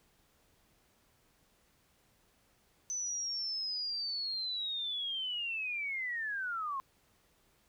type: linear sweep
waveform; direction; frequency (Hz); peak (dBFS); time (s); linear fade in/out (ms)
sine; down; 6070 to 1046.5; -34; 2.9-6.8; 0
effects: pink hiss -70 dBFS RMS until 7.68 s